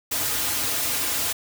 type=noise with comb filter; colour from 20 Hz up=white; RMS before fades=-25 dBFS; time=0.11-1.33 s; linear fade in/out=10 ms; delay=5.3 ms; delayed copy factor=-0.85; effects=none